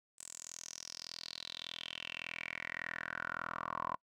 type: tone with band-pass filter sweep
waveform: 10% pulse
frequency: 41.73 Hz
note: E1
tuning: 22 cents sharp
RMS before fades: -44 dBFS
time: 0.18-3.96 s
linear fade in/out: 10 ms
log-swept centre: 8100 to 1000 Hz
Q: 6.2
effects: noise-tail reverb RT60 0.1 s tail -26 dB re dry